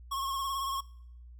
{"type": "tone with vibrato", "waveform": "square", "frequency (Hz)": 1089, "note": "C#6", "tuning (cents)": -31, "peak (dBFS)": -32, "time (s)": [0.11, 0.81], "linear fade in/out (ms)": 10, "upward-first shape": "sine", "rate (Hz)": 18, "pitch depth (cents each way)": 42, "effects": ["noise-tail reverb RT60 0.7 s tail -22 dB re dry", "added 60 Hz sine -47 dBFS peak until 1.39 s"]}